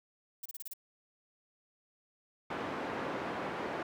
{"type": "noise bursts", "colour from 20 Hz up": "violet", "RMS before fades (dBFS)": -42, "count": 6, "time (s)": [0.43, 0.736], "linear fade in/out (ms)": 5, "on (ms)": 26, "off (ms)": 30}
{"type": "band-pass noise", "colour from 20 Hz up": "pink", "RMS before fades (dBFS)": -38, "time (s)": [2.5, 3.83], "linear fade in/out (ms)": 5, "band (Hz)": [260, 1600], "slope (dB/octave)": 12}
{"effects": []}